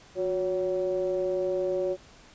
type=ring-modulated tone; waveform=triangle; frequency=98 Hz; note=G2; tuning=in tune; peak=-20 dBFS; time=0.15-1.97 s; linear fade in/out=50 ms; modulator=463 Hz; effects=pink hiss -53 dBFS RMS until 2.34 s + resampled to 16000 Hz